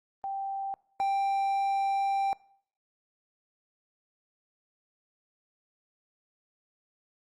sine / triangle tone pair in turn, 784 / 787.2 Hz, G5 / G5, 0 / +7 cents, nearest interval unison, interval 7 cents, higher second, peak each -31 / -23 dBFS, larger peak second, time 0.24-0.74 / 1-2.33 s, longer second, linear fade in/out 0 ms, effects noise-tail reverb RT60 0.6 s tail -23 dB re dry + Opus 32 kbps

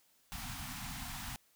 pink band-stop noise, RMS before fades -43 dBFS, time 0.32-1.36 s, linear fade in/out 0 ms, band 280 to 690 Hz, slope 96 dB/octave, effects white hiss -70 dBFS RMS until 1.55 s

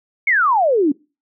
sine exponential sweep, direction down, 2258 to 270 Hz, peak -12 dBFS, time 0.27-0.92 s, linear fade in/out 5 ms, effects noise-tail reverb RT60 0.3 s tail -24 dB re dry

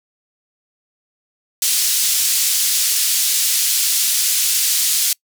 white band-pass noise, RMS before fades -17 dBFS, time 1.62-5.13 s, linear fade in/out 2 ms, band 3600 to 12000 Hz, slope 12 dB/octave, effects noise-tail reverb RT60 0.1 s tail -26 dB re dry

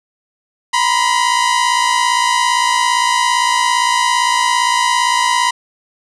sawtooth tone pair together, 956.4 / 1014 Hz, A#5 / B5, +44 / +45 cents, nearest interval minor second, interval 101 cents, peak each -11 dBFS, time 0.73-5.51 s, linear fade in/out 10 ms, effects resampled to 22050 Hz + 7-bit

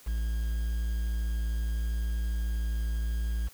triangle tone with quantisation, 56.3 Hz, A1, 40 cents sharp, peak -25 dBFS, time 0.06-3.49 s, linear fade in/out 20 ms, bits 8, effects white hiss -55 dBFS RMS until 3.53 s

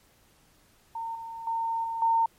sine tone with level steps, 912 Hz, A#5, 38 cents flat, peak -31 / -36 / -26 / -29 / -20 dBFS, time 0.95-2.26 s, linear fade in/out 5 ms, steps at 1.15 / 1.47 / 1.84 / 2.02 s, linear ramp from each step 2 ms, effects pink hiss -62 dBFS RMS until 2.38 s + MP3 64 kbps

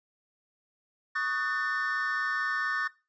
triangle chord, D# half-diminished seventh, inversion third, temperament just, 1120.1 / 1244.5 / 1493.4 / 1792.1 Hz, C#6 / D#6 / F#6 / A6, +18 / 0 / +16 / +31 cents, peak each -34 / -34 / -32 / -28 dBFS, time 1.15-2.88 s, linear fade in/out 10 ms, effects noise-tail reverb RT60 0.3 s tail -21 dB re dry + resampled to 16000 Hz

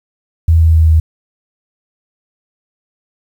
sine tone with pitch steps, 81.8 / 81.05 / 80.3 / 79.56 Hz, E2 / E2 / E2 / D#2, -13 / -29 / -45 / +39 cents, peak -5 dBFS, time 0.48-1 s, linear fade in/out 5 ms, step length 130 ms, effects 7-bit

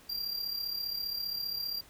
square tone with amplitude modulation, 4749 Hz, D8, 18 cents sharp, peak -31 dBFS, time 0.09-1.81 s, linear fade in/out 10 ms, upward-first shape sine, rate 35.1 Hz, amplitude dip 60%, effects pink hiss -57 dBFS RMS until 1.89 s

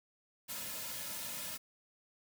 white noise with comb filter, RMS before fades -42 dBFS, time 0.48-1.58 s, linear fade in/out 20 ms, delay 2.6 ms, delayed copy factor -0.75, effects none

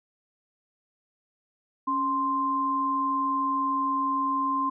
sine tone pair together, 277.2 / 1046.6 Hz, C#4 / C6, 0 / 0 cents, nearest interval octave + major seventh, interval 2300 cents, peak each -31 / -24 dBFS, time 1.87-4.7 s, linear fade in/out 10 ms, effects none

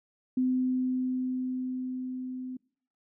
sine tone with level ramp, 255.5 Hz, C4, 41 cents flat, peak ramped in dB -23 to -35 dBFS, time 0.37-2.57 s, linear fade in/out 5 ms, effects noise-tail reverb RT60 0.6 s tail -25 dB re dry

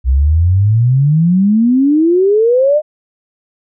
sine exponential sweep, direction up, 61.74 to 622.3 Hz, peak -7 dBFS, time 0.04-2.82 s, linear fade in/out 50 ms, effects none

